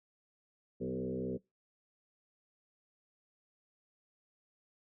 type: tone with frequency modulation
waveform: sine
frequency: 317.4 Hz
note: D#4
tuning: 35 cents sharp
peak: -34 dBFS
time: 0.8-1.38 s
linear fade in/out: 20 ms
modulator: 64.1 Hz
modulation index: 2.7
effects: noise-tail reverb RT60 0.2 s tail -21 dB re dry